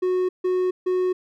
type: tone bursts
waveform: triangle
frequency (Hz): 366.8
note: F#4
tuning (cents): -15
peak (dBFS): -17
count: 3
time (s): 0.02-1.13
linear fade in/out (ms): 10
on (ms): 270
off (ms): 150
effects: none